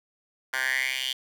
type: tone with high-pass filter sweep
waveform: 10% pulse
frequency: 130.81 Hz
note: C3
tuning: in tune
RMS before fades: -28 dBFS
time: 0.53-1.13 s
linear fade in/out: 5 ms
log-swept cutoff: 1400 to 3200 Hz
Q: 5.4
effects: none